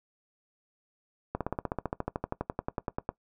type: slowing click train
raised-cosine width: 1 ms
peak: -16 dBFS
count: 23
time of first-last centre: 1.35-3.091 s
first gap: 57 ms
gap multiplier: 1.03
effects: noise-tail reverb RT60 0.1 s tail -19 dB re dry